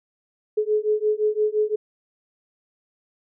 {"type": "beating tone pair", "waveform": "sine", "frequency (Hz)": [423.1, 428.9], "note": ["G#4", "A4"], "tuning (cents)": [32, -44], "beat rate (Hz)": 5.8, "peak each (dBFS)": -22, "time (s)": [0.57, 1.76], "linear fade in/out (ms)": 10, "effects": []}